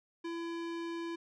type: tone with low-pass filter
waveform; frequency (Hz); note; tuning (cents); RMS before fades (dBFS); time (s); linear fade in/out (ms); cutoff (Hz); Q
square; 336.1; E4; +34; -39; 0.24-1.16; 10; 4300; 0.76
effects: none